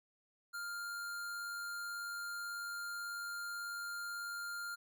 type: tone with amplitude modulation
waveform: square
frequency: 1400 Hz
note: F6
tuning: 4 cents sharp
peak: -40 dBFS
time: 0.53-4.76 s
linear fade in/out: 20 ms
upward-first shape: sine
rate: 98.2 Hz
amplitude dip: 25%
effects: none